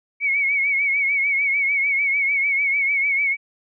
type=tone with vibrato; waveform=sine; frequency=2228 Hz; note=C#7; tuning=8 cents sharp; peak=-17 dBFS; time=0.2-3.37 s; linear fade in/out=50 ms; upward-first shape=triangle; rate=6.7 Hz; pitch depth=75 cents each way; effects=none